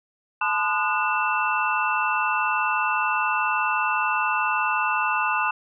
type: tone cluster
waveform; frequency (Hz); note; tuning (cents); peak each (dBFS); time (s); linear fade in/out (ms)
sine; 860 / 1020 / 1225 / 1459 / 2669; A5 / C6 / D#6 / F#6 / E7; -40 / -44 / -27 / -25 / +21; -27; 0.41-5.51; 5
effects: none